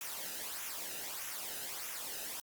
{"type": "noise with flanger", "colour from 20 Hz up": "white", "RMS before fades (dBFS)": -42, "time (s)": [0.01, 2.4], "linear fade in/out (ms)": 2, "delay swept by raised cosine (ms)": [0.22, 0.92], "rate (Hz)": 1.6, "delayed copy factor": -0.6, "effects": ["Opus 48 kbps"]}